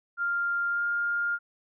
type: tone with pitch glide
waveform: sine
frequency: 1396.9 to 1408.2 Hz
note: F6 to F6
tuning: 0 to +14 cents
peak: -25 dBFS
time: 0.17-1.39 s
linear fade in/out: 50 ms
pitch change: +14 cents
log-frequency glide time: 0.69-0.84 s
effects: none